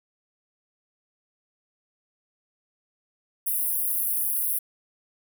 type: high-pass noise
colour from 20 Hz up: pink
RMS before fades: -26 dBFS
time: 3.46-4.59 s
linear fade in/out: 10 ms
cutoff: 10000 Hz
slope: 96 dB/octave
effects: none